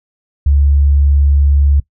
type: tone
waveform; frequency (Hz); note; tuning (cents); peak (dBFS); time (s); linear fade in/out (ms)
sine; 70.9; C#2; +40; -7; 0.46-1.8; 5
effects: noise-tail reverb RT60 0.1 s tail -20 dB re dry